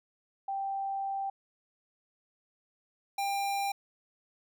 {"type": "tone pair in turn", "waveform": ["sine", "square"], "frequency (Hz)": [784, 795.9], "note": ["G5", "G5"], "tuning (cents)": [0, 26], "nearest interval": "unison", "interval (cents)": 26, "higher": "second", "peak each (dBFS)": [-31, -30], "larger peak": "second", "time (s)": [[0.48, 1.3], [3.18, 3.72]], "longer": "first", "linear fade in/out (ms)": 5, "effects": []}